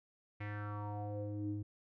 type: tone with low-pass filter sweep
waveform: square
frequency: 103.83 Hz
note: G#2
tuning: in tune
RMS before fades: -41 dBFS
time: 0.4-1.63 s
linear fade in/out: 10 ms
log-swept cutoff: 2200 to 240 Hz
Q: 4.7
effects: none